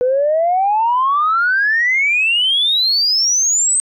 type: exponential sweep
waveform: sine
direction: up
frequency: 490 to 8372 Hz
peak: -11 dBFS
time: 0.01-3.8 s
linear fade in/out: 0 ms
effects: tanh soft clip ceiling -7 dBFS